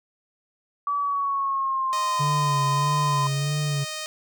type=tone with pitch glide; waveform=sine; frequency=1146 to 1021 Hz; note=D6 to C6; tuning=-43 to -43 cents; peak=-22 dBFS; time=0.87-3.27 s; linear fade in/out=2 ms; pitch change=-200 cents; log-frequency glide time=0.98-2.24 s
type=tone; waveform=5% pulse; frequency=620 Hz; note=D#5; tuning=6 cents flat; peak=-19 dBFS; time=1.93-4.06 s; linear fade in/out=0 ms
type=tone with vibrato; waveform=triangle; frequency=143.1 Hz; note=D3; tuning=45 cents flat; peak=-21 dBFS; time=2.19-3.85 s; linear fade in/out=20 ms; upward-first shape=sine; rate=1.6 Hz; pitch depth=63 cents each way
effects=none